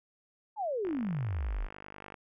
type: exponential sweep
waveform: sine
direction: down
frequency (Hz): 903 to 31.43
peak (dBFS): -30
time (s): 0.56-1.69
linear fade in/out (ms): 50
type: click train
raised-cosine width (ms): 0.5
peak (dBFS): -30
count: 66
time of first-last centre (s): 0.85-2.142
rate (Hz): 50.3
effects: none